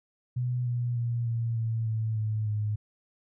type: tone with pitch steps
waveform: sine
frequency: 123.9 / 121.14 / 118.44 / 115.8 / 113.22 / 110.7 / 108.24 / 105.82 Hz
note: B2 / B2 / A#2 / A#2 / A2 / A2 / A2 / G#2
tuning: +6 / -33 / +28 / -11 / +50 / +11 / -28 / +33 cents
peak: -26 dBFS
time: 0.36-2.76 s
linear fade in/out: 10 ms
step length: 300 ms
effects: none